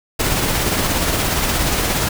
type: noise with tremolo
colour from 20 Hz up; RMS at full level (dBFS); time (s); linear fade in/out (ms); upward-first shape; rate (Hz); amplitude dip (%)
pink; -17; 0.19-2.09; 10; sine; 17; 30
effects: none